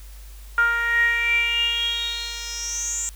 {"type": "tone with band-pass filter sweep", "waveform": "10% pulse", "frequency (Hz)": 468.6, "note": "A#4", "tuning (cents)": 9, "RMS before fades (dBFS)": -23, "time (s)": [0.58, 3.09], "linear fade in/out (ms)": 0, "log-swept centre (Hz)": [1400, 7500], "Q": 9.6, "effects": ["added 50 Hz sine -38 dBFS peak until 3.15 s", "white hiss -50 dBFS RMS until 3.15 s"]}